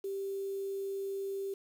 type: tone with quantisation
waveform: sine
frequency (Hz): 392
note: G4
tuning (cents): 0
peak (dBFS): -34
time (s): 0.04-1.54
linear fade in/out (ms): 5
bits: 9
effects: none